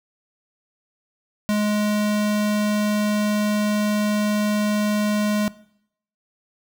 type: tone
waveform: square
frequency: 209.5 Hz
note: G#3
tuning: 15 cents sharp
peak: -19 dBFS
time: 1.49-5.48 s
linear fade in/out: 0 ms
effects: noise-tail reverb RT60 0.7 s tail -20 dB re dry